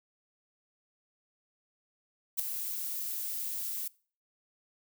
violet noise with ADSR envelope, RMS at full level -27 dBFS, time 2.37-3.88 s, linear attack 25 ms, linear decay 4 ms, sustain -9 dB, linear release 4 ms, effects noise-tail reverb RT60 0.4 s tail -22 dB re dry

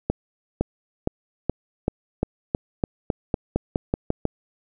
accelerating click train, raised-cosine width 2 ms, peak -7 dBFS, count 15, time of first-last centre 0.1-4.253 s, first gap 510 ms, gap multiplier 0.91, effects none

